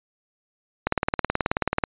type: click train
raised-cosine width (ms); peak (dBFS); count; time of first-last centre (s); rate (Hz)
0.5; -6; 19; 0.87-1.838; 18.6
effects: resampled to 8000 Hz